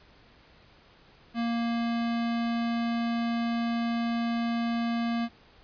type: tone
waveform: square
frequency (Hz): 233.3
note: A#3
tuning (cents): +2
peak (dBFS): -27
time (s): 1.34-5.29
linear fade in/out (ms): 50
effects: pink hiss -57 dBFS RMS until 5.63 s + resampled to 11025 Hz